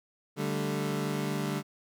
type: chord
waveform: 25% pulse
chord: D suspended fourth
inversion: none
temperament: equal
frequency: 146.83 / 196 / 220 Hz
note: D3 / G3 / A3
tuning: 0 / 0 / 0 cents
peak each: -29 / -30 / -33 dBFS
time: 0.36-1.63 s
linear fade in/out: 50 ms
effects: none